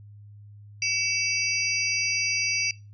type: tone cluster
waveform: sine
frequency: 2272 / 2674 / 4758 / 5810 Hz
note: C#7 / E7 / D8 / F#8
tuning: +42 / +24 / +22 / -32 cents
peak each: -29 dBFS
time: 0.82-2.71 s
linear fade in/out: 2 ms
effects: noise-tail reverb RT60 0.3 s tail -23 dB re dry + added 103 Hz sine -44 dBFS peak until 2.93 s